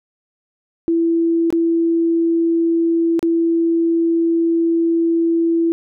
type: tone with dropouts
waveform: sine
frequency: 333 Hz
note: E4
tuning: 18 cents sharp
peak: -13 dBFS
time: 0.88-5.72 s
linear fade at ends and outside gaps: 0 ms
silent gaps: 1.504-1.526 / 3.193-3.228 s
effects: none